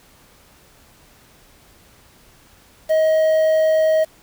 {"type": "tone with quantisation", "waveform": "triangle", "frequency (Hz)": 631, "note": "D#5", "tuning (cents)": 24, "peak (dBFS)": -11, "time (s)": [2.89, 4.05], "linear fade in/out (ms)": 20, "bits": 6, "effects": ["pink hiss -51 dBFS RMS until 4.22 s"]}